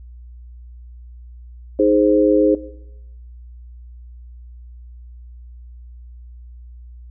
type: chord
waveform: sine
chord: Ab major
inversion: second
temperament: equal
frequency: 311.1 / 415.3 / 523.3 Hz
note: Eb4 / Ab4 / C5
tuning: 0 / 0 / 0 cents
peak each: -16 dBFS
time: 1.79-2.55 s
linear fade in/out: 5 ms
effects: noise-tail reverb RT60 0.9 s tail -17 dB re dry + added 60 Hz sine -36 dBFS peak until 7.1 s

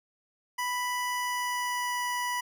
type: tone with pitch glide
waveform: 25% pulse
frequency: 987.8 to 981.5 Hz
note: B5 to B5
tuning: 0 to -11 cents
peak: -25 dBFS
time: 0.58-2.41 s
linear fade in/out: 10 ms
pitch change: -11 cents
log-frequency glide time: 1.1-2.01 s
effects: none

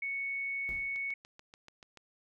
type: tone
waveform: sine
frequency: 2217 Hz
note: C#7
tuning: in tune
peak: -33 dBFS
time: 0.02-1.14 s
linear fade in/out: 5 ms
type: noise with exponential decay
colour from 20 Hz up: brown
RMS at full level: -44 dBFS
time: 0.69-1.09 s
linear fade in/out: 0 ms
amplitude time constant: 86 ms
type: click train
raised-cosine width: 0.2 ms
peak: -34 dBFS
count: 8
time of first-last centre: 0.96-1.973 s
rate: 6.91 Hz
effects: none

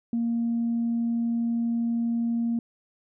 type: tone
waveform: sine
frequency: 233.1 Hz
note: A#3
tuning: in tune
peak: -22 dBFS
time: 0.13-2.59 s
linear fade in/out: 2 ms
effects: tanh soft clip ceiling -19 dBFS

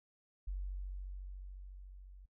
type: tone with level ramp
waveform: sine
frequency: 47 Hz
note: F#1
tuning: 28 cents sharp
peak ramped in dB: -36 to -52 dBFS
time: 0.47-2.26 s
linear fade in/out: 10 ms
effects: noise-tail reverb RT60 0.1 s tail -26 dB re dry

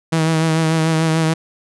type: tone with vibrato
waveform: sawtooth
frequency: 160.7 Hz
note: E3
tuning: 44 cents flat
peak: -10 dBFS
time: 0.12-1.34 s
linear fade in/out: 10 ms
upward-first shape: triangle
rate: 6.8 Hz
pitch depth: 36 cents each way
effects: resampled to 24000 Hz

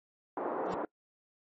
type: band-pass noise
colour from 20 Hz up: pink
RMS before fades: -35 dBFS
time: 0.37-0.85 s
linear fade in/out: 2 ms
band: 310 to 1100 Hz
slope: 24 dB/octave
type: tone with exponential growth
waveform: 45% pulse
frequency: 185 Hz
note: F#3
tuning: in tune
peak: -34 dBFS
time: 0.57-0.74 s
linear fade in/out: 0 ms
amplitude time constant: 35 ms
effects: noise-tail reverb RT60 0.1 s tail -24 dB re dry + MP3 32 kbps

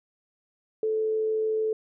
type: tone with amplitude modulation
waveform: sine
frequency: 436.7 Hz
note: A4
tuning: 13 cents flat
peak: -22 dBFS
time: 0.83-1.73 s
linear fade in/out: 2 ms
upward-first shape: sine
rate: 93.3 Hz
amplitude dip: 25%
effects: none

